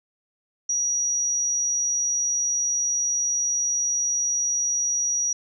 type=tone; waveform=sine; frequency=5780 Hz; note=F#8; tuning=41 cents flat; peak=-21 dBFS; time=0.69-5.33 s; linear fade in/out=5 ms; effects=none